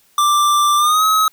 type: tone with pitch glide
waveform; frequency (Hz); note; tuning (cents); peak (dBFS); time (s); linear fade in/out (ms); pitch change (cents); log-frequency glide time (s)
square; 1179 to 1278.3; D6 to D#6; +6 to +46; -12; 0.18-1.28; 2; +140; 0.77-1.04
effects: white hiss -55 dBFS RMS until 1.32 s